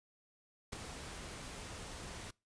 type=noise with ADSR envelope; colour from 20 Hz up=pink; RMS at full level=-39 dBFS; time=0.72-2.31 s; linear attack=11 ms; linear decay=8 ms; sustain=-8 dB; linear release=8 ms; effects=noise-tail reverb RT60 0.3 s tail -26 dB re dry + resampled to 22050 Hz